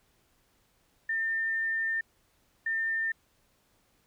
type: tone bursts at uneven times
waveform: sine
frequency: 1803 Hz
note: A6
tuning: 42 cents sharp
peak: -27 dBFS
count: 2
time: 1.09-2.01 / 2.66-3.12 s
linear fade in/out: 5 ms
effects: pink hiss -69 dBFS RMS until 4.06 s